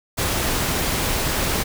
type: noise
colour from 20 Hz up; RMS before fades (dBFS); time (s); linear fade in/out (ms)
pink; -22; 0.17-1.64; 20
effects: none